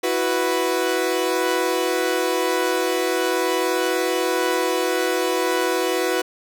sawtooth chord, E suspended second, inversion none, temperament equal, 329.6 / 370 / 493.9 Hz, E4 / F#4 / B4, 0 / 0 / 0 cents, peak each -22 / -19 / -19 dBFS, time 0.03-6.22 s, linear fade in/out 10 ms, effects none

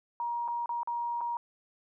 sine tone with dropouts, 947 Hz, A#5, 27 cents sharp, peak -30 dBFS, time 0.2-1.37 s, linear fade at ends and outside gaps 1 ms, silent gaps 0.479-0.484 / 0.659-0.692 / 0.832-0.874 / 1.208-1.213 s, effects none

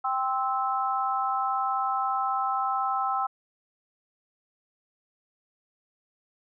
sine chord, C major, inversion second, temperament just, 784.9 / 1046.5 / 1308.1 Hz, G5 / C6 / E6, +2 / 0 / -14 cents, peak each -28 / -31 / -28 dBFS, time 0.04-3.27 s, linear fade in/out 10 ms, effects none

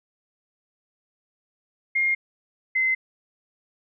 sine tone pair in turn, 2128 / 2059 Hz, C7 / C7, +29 / -28 cents, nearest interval minor second, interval 57 cents, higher first, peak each -19 dBFS, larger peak neither, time 1.95-2.15 / 2.75-2.95 s, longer neither, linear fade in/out 10 ms, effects none

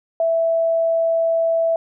sine tone, 660 Hz, E5, 2 cents sharp, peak -15 dBFS, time 0.2-1.76 s, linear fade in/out 2 ms, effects none

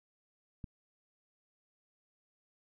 click, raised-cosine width 5 ms, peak -30 dBFS, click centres 0.642 s, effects none

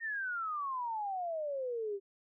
sine exponential sweep, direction down, 1860 to 387.6 Hz, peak -34 dBFS, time 0-2 s, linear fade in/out 50 ms, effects none

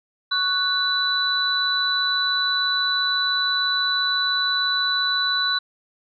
sine tone cluster, 1109 / 1484 / 3973 Hz, C#6 / F#6 / B7, 0 / +5 / +10 cents, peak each -28 / -24 / -21 dBFS, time 0.31-5.59 s, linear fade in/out 10 ms, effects none

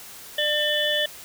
harmonic tone with a mistuned harmonic, 599 Hz, D5, 34 cents sharp, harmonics 1 / 3 / 5 / 6, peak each -26 / -26 / -26 / -26 dBFS, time 0.38-1.06 s, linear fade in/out 5 ms, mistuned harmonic 6, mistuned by -71 cents, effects white hiss -42 dBFS RMS until 1.24 s

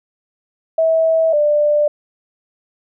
sine tone pair in turn, 648 / 593.1 Hz, E5 / D5, -30 / +17 cents, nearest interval major second, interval 153 cents, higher first, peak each -11 dBFS, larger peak neither, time 0.78-1.33 / 1.33-1.88 s, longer neither, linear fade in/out 5 ms, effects none

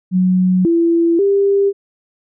sine tone with pitch steps, 184 / 336.1 / 397.9 Hz, F#3 / E4 / G4, -9 / +34 / +26 cents, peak -10 dBFS, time 0.11-1.73 s, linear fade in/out 50 ms, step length 540 ms, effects none

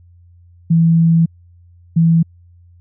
sine tone bursts at uneven times, 165.3 Hz, E3, 5 cents sharp, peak -8 dBFS, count 2, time 0.7-1.26 / 1.96-2.23 s, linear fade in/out 10 ms, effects added 87 Hz sine -43 dBFS peak until 2.8 s

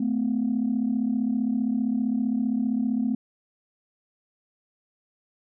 sine tone pair together, 219.3 / 254.6 Hz, A3 / C4, -6 / -47 cents, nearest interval minor third, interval 259 cents, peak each -24 / -24 dBFS, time 0-3.15 s, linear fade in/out 5 ms, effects tanh soft clip ceiling -16 dBFS

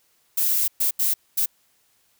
violet noise bursts at uneven times, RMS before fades -21 dBFS, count 4, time 0.37-0.68 / 0.8-0.91 / 0.99-1.14 / 1.37-1.46 s, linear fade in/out 10 ms, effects white hiss -64 dBFS RMS until 2.19 s

